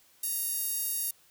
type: tone with high-pass filter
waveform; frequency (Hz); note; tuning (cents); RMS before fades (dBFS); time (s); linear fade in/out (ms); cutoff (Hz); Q
10% pulse; 932.3; A#5; 0; -32; 0.23-1.11; 5; 10000; 5
effects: white hiss -62 dBFS RMS until 1.3 s